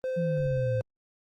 triangle tone, 517 Hz, C5, 21 cents flat, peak -26 dBFS, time 0.04-0.81 s, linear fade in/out 0 ms
sine exponential sweep, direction down, 174.61 to 110 Hz, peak -27 dBFS, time 0.16-0.82 s, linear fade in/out 20 ms
effects Opus 24 kbps

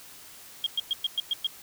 sine tone bursts, 3245 Hz, G#7, 41 cents flat, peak -23 dBFS, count 7, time 0.64-1.468 s, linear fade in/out 2 ms, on 24 ms, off 110 ms, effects white hiss -48 dBFS RMS until 1.62 s

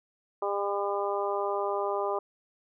harmonic tone, 201.2 Hz, G3, 45 cents sharp, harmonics 2 / 3 / 4 / 5 / 6, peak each -31 / -33 / -34 / -35 / -36 dBFS, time 0.42-2.19 s, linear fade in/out 5 ms, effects none

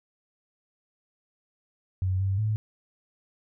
sine tone with pitch steps, 93.4 / 96.8 / 107.7 Hz, F#2 / G2 / A2, +17 / -21 / -37 cents, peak -23 dBFS, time 2.02-2.56 s, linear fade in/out 0 ms, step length 180 ms, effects none

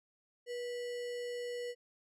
sine tone with sample-and-hold, 484.7 Hz, B4, 32 cents flat, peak -37 dBFS, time 0.46-1.75 s, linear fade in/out 50 ms, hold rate 2450 Hz, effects low-pass 8000 Hz 12 dB/octave

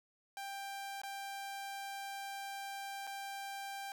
sawtooth tone with dropouts, 790 Hz, G5, 13 cents sharp, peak -38 dBFS, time 0.37-3.92 s, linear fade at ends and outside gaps 1 ms, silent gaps 1.017-1.034 / 3.069-3.073 s, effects none

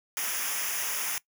white noise with comb filter, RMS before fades -31 dBFS, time 0.17-1.18 s, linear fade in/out 0 ms, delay 0.24 ms, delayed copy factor -0.8, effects noise-tail reverb RT60 0.1 s tail -20 dB re dry

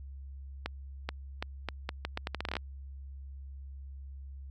accelerating click train, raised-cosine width 0.3 ms, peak -17 dBFS, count 16, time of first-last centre 0.66-2.568 s, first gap 430 ms, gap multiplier 0.78, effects added 68 Hz sine -42 dBFS peak until 4.5 s

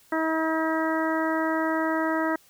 harmonic tone, 320 Hz, D#4, 49 cents sharp, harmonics 1 / 2 / 3 / 4 / 5 / 6, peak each -26 / -29 / -31 / -32 / -33 / -34 dBFS, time 0.12-2.36 s, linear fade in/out 5 ms, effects white hiss -58 dBFS RMS until 2.49 s

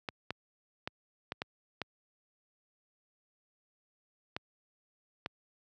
clicks, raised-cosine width 0.3 ms, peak -19 dBFS, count 8, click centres 0.088 / 0.306 / 0.875 / 1.321 / 1.419 / 1.817 / 4.365 / 5.261 s, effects high-pass 80 Hz 12 dB/octave

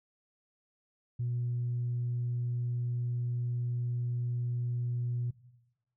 sine tone, 121.2 Hz, B2, 32 cents flat, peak -29 dBFS, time 1.19-5.31 s, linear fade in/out 10 ms, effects noise-tail reverb RT60 1.0 s tail -18 dB re dry + tanh soft clip ceiling -26 dBFS

